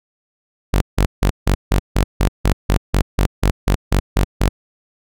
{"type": "tone bursts", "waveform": "sawtooth", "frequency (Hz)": 48.25, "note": "G1", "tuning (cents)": -27, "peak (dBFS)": -8, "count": 16, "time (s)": [0.73, 4.49], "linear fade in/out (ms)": 10, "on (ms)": 85, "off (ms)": 160, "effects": []}